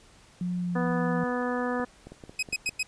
sine tone with pitch glide, 178.5 to 172.72 Hz, F3 to F3, +38 to -19 cents, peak -27 dBFS, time 0.41-1.24 s, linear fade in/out 2 ms, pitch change -57 cents, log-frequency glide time 0.58-0.9 s
harmonic tone, 246.9 Hz, B3, in tune, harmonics 1 / 2 / 3 / 4 / 5 / 6 / 7, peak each -30 / -31 / -36 / -37 / -37 / -41 / -37 dBFS, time 0.75-1.85 s, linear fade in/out 10 ms
clicks, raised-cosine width 2 ms, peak -29 dBFS, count 8, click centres 1.799 / 2.07 / 2.12 / 2.238 / 2.295 / 2.488 / 2.529 / 2.691 s
sawtooth tone bursts, 2532 Hz, D#7, 30 cents sharp, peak -22 dBFS, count 4, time 2.39-2.83 s, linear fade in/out 5 ms, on 38 ms, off 96 ms
effects pink hiss -56 dBFS RMS until 2.87 s + resampled to 22050 Hz

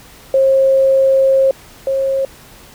sine tone pair in turn, 536 / 539.1 Hz, C5 / C#5, +42 / -48 cents, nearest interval unison, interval 10 cents, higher second, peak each -8 / -13 dBFS, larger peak first, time 0.34-1.51 / 1.87-2.25 s, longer first, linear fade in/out 2 ms, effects pink hiss -41 dBFS RMS until 2.74 s

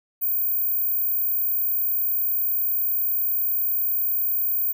sine tone, 15270 Hz, A#9, 40 cents sharp, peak -20 dBFS, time 0.21-4.73 s, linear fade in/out 20 ms, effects none

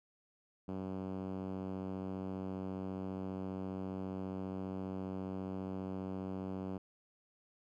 5% pulse tone with band-pass filter, 94.8 Hz, F#2, 43 cents sharp, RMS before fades -41 dBFS, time 0.68-6.78 s, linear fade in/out 5 ms, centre 190 Hz, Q 1.2, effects none

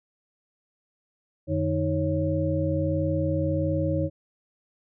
sine tone cluster, 89.3 / 150.7 / 315.3 / 550 Hz, F2 / D3 / D#4 / C#5, +39 / +45 / +23 / -14 cents, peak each -28 dBFS, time 1.47-4.1 s, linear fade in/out 50 ms, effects none

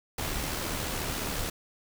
pink noise with amplitude modulation, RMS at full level -31 dBFS, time 0.18-1.5 s, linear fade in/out 5 ms, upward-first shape sine, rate 74.3 Hz, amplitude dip 35%, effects none

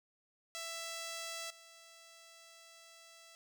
5% pulse tone with level steps, 663 Hz, E5, 10 cents sharp, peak -30 / -45 dBFS, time 0.55-3.35 s, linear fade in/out 0 ms, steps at 1.5 s, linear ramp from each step 5 ms, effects none

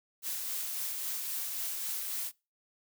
blue noise with tremolo, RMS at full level -35 dBFS, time 0.22-2.32 s, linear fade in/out 50 ms, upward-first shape sine, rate 3.7 Hz, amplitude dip 25%, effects noise-tail reverb RT60 0.3 s tail -25 dB re dry

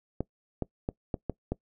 clicks, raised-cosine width 2 ms, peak -16 dBFS, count 6, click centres 0.206 / 0.623 / 0.889 / 1.142 / 1.297 / 1.52 s, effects noise-tail reverb RT60 0.1 s tail -22 dB re dry

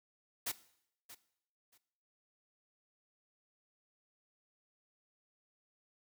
white noise with echo, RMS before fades -37 dBFS, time 0.46-0.52 s, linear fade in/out 10 ms, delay 630 ms, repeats 2, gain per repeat -15 dB, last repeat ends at 1.78 s, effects noise-tail reverb RT60 0.7 s tail -17 dB re dry

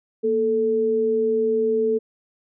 sine tone pair together, 233.1 / 440 Hz, A#3 / A4, 0 / 0 cents, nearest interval major seventh, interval 1100 cents, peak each -27 / -18 dBFS, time 0.23-1.99 s, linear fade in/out 20 ms, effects none

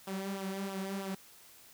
sawtooth tone with flanger, 194.1 Hz, G3, 17 cents flat, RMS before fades -38 dBFS, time 0.07-1.15 s, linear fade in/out 5 ms, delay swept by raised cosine 0.44 to 4.44 ms, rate 3.1 Hz, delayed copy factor -0.65, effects white hiss -57 dBFS RMS until 1.73 s

